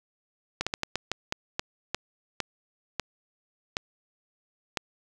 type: slowing click train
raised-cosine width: 0.2 ms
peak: -10 dBFS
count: 13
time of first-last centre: 0.61-4.772 s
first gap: 56 ms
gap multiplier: 1.3
effects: none